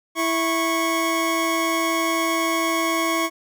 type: tone pair together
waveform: 25% pulse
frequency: 329.6 / 1101.6 Hz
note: E4 / C#6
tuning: 0 / -11 cents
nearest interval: octave + major sixth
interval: 2089 cents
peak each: -19 dBFS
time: 0.15-3.3 s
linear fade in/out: 50 ms
effects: none